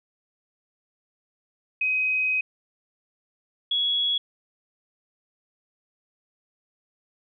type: tone pair in turn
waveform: sine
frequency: 2522 / 3352 Hz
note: D#7 / G#7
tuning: +23 / +15 cents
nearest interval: perfect fourth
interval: 492 cents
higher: second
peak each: -21 dBFS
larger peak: neither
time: 1.81-2.41 / 3.71-4.18 s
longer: first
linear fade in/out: 5 ms
effects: none